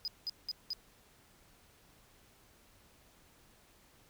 sine tone bursts, 4978 Hz, D#8, in tune, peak -32 dBFS, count 4, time 0.05-0.732 s, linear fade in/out 0 ms, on 28 ms, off 190 ms, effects tanh soft clip ceiling -33 dBFS + pink hiss -64 dBFS RMS until 4.09 s

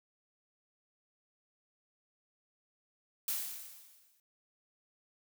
blue noise with exponential decay, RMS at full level -33 dBFS, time 3.28-4.2 s, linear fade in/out 1 ms, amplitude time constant 200 ms, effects none

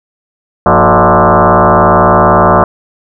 sine tone with frequency modulation, 233.1 Hz, A#3, in tune, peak -3 dBFS, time 0.66-2.64 s, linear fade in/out 2 ms, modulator 136 Hz, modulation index 8, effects none

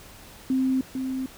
sine tone with echo, 261.6 Hz, C4, in tune, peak -20 dBFS, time 0.5-0.81 s, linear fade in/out 2 ms, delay 450 ms, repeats 1, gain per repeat -6 dB, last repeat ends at 1.26 s, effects pink hiss -47 dBFS RMS until 1.37 s

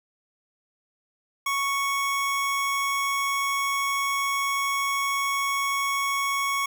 25% pulse tone, 1108.7 Hz, C#6, in tune, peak -20 dBFS, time 1.46-6.66 s, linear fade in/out 5 ms, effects none

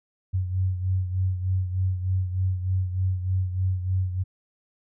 sine beating tone pair, 92.5 / 95.8 Hz, F#2 / G2, 0 / -39 cents, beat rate 3.3 Hz, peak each -23 / -30 dBFS, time 0.33-4.24 s, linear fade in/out 20 ms, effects none

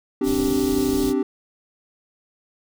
triangle chord, C suspended second, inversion none, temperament equal with one note detuned, 261.6 / 293.7 / 389.3 Hz, C4 / D4 / G4, 0 / 0 / -12 cents, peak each -21 dBFS, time 0.21-1.23 s, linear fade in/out 5 ms
pink band-stop noise, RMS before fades -30 dBFS, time 0.23-1.14 s, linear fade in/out 50 ms, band 490 to 3200 Hz, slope 24 dB/octave
effects none

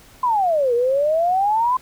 sine exponential two-way sweep, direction down then up, 1036 to 466.2 to 1036 Hz, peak -15 dBFS, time 0.23-1.77 s, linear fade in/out 5 ms, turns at 0.74 s, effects pink hiss -48 dBFS RMS until 1.81 s

